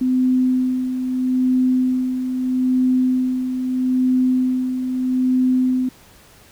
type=tone with tremolo; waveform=sine; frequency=255.4 Hz; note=C4; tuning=42 cents flat; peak=-13 dBFS; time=0.01-5.89 s; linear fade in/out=5 ms; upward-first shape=sine; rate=0.78 Hz; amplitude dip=55%; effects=pink hiss -48 dBFS RMS until 6.51 s